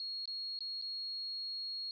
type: tone with dropouts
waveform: sine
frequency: 4300 Hz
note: C8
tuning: 47 cents sharp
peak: -38 dBFS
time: 0-1.91 s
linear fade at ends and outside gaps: 1 ms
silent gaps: 0.256-0.276 / 0.59-0.606 / 0.815-0.822 s
effects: none